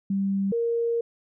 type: tone pair in turn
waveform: sine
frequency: 196 / 466.2 Hz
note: G3 / A#4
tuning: 0 / 0 cents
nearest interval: octave + minor third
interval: 1500 cents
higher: second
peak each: -22 dBFS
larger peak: neither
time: 0.1-0.52 / 0.52-1.01 s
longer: second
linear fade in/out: 5 ms
effects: none